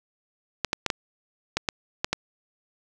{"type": "clicks", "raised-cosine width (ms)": 0.2, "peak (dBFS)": -6, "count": 8, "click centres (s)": [0.647, 0.731, 0.863, 0.902, 1.57, 1.688, 2.045, 2.13], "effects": []}